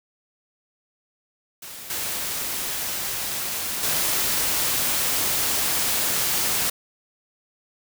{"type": "noise with level steps", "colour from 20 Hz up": "white", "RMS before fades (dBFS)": [-38, -28, -23], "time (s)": [1.62, 6.7], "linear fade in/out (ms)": 5, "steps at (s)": [1.9, 3.83], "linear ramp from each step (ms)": 2, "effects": []}